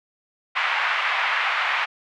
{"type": "band-pass noise", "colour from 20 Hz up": "white", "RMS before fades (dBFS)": -23, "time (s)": [0.55, 1.86], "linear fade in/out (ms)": 20, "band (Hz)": [840, 2500], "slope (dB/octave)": 24, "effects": []}